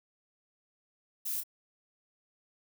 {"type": "noise with echo", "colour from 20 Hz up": "violet", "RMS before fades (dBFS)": -35, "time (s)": [1.25, 1.41], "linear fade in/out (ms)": 10, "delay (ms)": 27, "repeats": 1, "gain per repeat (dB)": -6, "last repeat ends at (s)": 1.437, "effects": []}